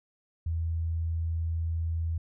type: tone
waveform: sine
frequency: 82.3 Hz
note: E2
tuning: 2 cents flat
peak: -27 dBFS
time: 0.46-2.18 s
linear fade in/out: 5 ms
effects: none